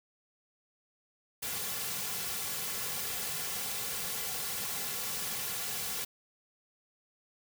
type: noise with comb filter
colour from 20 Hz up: white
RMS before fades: -36 dBFS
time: 1.42-6.05 s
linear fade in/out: 10 ms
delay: 3.2 ms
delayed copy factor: -0.75
effects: none